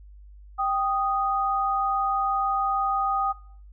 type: tone pair together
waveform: sine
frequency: 784 / 1241.7 Hz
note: G5 / D#6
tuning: 0 / -4 cents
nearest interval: minor sixth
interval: 796 cents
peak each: -25 dBFS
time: 0.58-3.33 s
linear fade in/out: 20 ms
effects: noise-tail reverb RT60 0.5 s tail -17 dB re dry + added 50 Hz sine -44 dBFS peak until 3.72 s